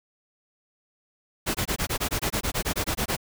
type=noise bursts; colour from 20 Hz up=pink; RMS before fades=-26 dBFS; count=16; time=1.46-3.167 s; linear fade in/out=20 ms; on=87 ms; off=21 ms; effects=none